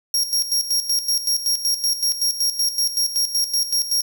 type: tone with tremolo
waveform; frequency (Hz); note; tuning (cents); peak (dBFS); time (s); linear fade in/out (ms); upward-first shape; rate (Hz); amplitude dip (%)
sawtooth; 5588; F8; 0; -14; 0.14-4.02; 2; square; 5.3; 70
effects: none